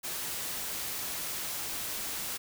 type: noise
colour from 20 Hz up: white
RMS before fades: -36 dBFS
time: 0.03-2.38 s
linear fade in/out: 20 ms
effects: none